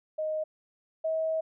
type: tone pair in turn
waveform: sine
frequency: 622.3 / 640.2 Hz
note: D#5 / D#5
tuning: 0 / +49 cents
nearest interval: unison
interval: 49 cents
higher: second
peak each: -28 / -26 dBFS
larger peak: second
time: 0.18-0.44 / 1.04-1.41 s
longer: second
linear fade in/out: 10 ms
effects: none